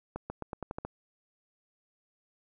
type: accelerating click train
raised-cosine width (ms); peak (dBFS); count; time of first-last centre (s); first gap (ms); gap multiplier
1; -22; 8; 0.16-0.85; 140; 0.88
effects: none